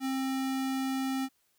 square tone, 265.3 Hz, C4, 24 cents sharp, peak -30 dBFS, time 0-1.29 s, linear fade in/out 50 ms, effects white hiss -72 dBFS RMS until 1.58 s

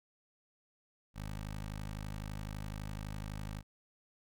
15% pulse tone with notch filter, 51.91 Hz, G#1, in tune, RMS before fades -42 dBFS, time 1.14-3.63 s, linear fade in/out 50 ms, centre 430 Hz, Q 1.6, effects none

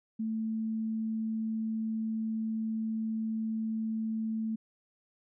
sine tone, 221.3 Hz, A3, 10 cents sharp, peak -30 dBFS, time 0.19-4.56 s, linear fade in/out 10 ms, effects none

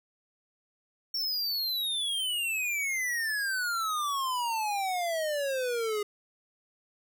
square exponential sweep, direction down, 5500 to 410 Hz, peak -29 dBFS, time 1.14-6.03 s, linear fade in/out 5 ms, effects none

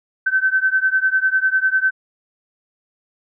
sine beating tone pair, 1531 / 1541 Hz, G6 / G6, -41 / -30 cents, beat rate 10 Hz, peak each -17 / -18 dBFS, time 0.26-1.91 s, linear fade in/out 10 ms, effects none

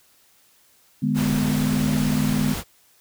sine chord, G# diminished, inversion second, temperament just, 149.51 / 207.7 / 249.2 Hz, D3 / G#3 / B3, +31 / 0 / +16 cents, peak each -24 / -23 / -23 dBFS, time 1.02-2.54 s, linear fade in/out 10 ms
pink noise, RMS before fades -30 dBFS, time 1.14-2.64 s, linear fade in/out 50 ms
effects white hiss -58 dBFS RMS until 3 s

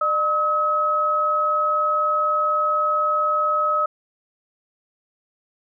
sine tone pair together, 604 / 1279.8 Hz, D5 / D#6, +48 / +48 cents, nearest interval octave + minor second, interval 1300 cents, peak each -25 / -18 dBFS, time 0.01-3.86 s, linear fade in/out 5 ms, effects none

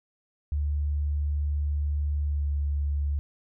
sine tone with pitch glide, 73.2 to 72.03 Hz, D2 to D2, -5 to -33 cents, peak -24 dBFS, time 0.52-3.19 s, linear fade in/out 0 ms, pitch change -28 cents, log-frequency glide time 2.25-2.48 s, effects none

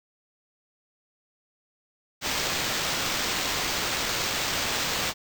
white noise with sample-and-hold, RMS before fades -28 dBFS, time 2.21-5.14 s, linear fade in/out 50 ms, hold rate 11025 Hz, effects none

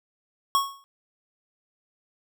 square tone with exponential decay, 1103 Hz, C#6, 9 cents flat, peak -17 dBFS, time 0.55-0.84 s, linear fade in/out 0 ms, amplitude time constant 61 ms, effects none

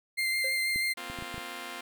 35% pulse tone with vibrato, 2093 Hz, C7, in tune, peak -25 dBFS, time 0.17-0.94 s, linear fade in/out 20 ms, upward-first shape sine, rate 6.2 Hz, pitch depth 14 cents each way
triangle tone with exponential decay, 531 Hz, C5, 25 cents sharp, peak -31 dBFS, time 0.44-0.64 s, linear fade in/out 5 ms, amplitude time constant 43 ms
clicks, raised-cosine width 3 ms, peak -28 dBFS, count 6, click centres 0.76 / 1.1 / 1.188 / 1.224 / 1.343 / 1.38 s
5% pulse chord, Bb suspended second, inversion none, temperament just, 233.1 / 262.2 / 349.6 Hz, Bb3 / C4 / F4, 0 / +4 / +2 cents, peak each -35 / -32 / -31 dBFS, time 0.97-1.81 s, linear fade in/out 5 ms
effects none

